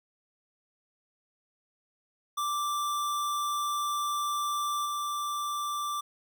square tone with level steps, 1174.7 Hz, D6, in tune, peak -29 / -31 dBFS, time 2.37-6.01 s, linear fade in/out 10 ms, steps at 4.85 s, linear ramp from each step 10 ms, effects none

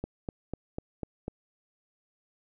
click train, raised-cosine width 2 ms, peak -20 dBFS, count 6, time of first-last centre 0.04-1.281 s, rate 4.03 Hz, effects none

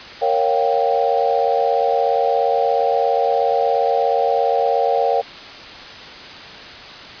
sine chord, G half-diminished seventh, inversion first, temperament equal with one note detuned, 466.2 / 554.4 / 707 / 784 Hz, Bb4 / Db5 / F5 / G5, 0 / 0 / +21 / 0 cents, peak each -20 dBFS, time 0.21-5.22 s, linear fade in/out 20 ms, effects white hiss -35 dBFS RMS until 7.2 s + resampled to 11025 Hz

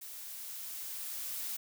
blue noise with level ramp, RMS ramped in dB -46 to -38 dBFS, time 0.01-1.57 s, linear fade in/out 10 ms, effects none

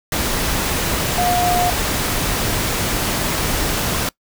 sine tone in noise, 713 Hz, F5, 36 cents sharp, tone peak -16 dBFS, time 1.18-1.7 s, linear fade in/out 2 ms, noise pink, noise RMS -20 dBFS, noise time 0.12-4.09 s, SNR +1 dB, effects noise-tail reverb RT60 0.1 s tail -22 dB re dry

